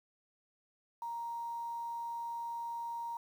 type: tone with quantisation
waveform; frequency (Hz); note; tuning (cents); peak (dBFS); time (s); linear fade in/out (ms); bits
sine; 935; A#5; +5; -37; 1.02-3.17; 2; 10
effects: none